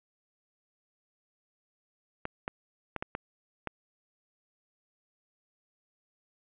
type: clicks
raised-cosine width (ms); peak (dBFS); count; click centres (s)
0.5; -18; 6; 2.254 / 2.479 / 2.963 / 3.025 / 3.151 / 3.673
effects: resampled to 8000 Hz + 9-bit